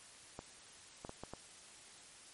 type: clicks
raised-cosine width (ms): 1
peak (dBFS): -30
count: 5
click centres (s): 0.391 / 1.049 / 1.094 / 1.236 / 1.336
effects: white hiss -57 dBFS RMS until 2.33 s + MP3 48 kbps